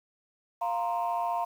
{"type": "chord", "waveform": "sine", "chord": "F suspended fourth", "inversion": "none", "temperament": "equal", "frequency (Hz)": [698.5, 932.3, 1046.5], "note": ["F5", "Bb5", "C6"], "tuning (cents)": [0, 0, 0], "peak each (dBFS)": [-29, -30, -34], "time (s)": [0.61, 1.45], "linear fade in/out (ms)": 10, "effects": ["tanh soft clip ceiling -21 dBFS", "9-bit"]}